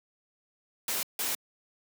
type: noise bursts at uneven times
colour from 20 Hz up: white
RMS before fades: -31 dBFS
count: 2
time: 0.88-1.03 / 1.19-1.35 s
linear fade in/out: 2 ms
effects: high-pass 200 Hz 12 dB/octave